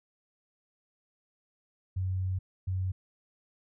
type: tone bursts at uneven times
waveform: sine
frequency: 93.3 Hz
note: F#2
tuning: 15 cents sharp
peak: -28 dBFS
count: 2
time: 1.96-2.39 / 2.67-2.92 s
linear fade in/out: 10 ms
effects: none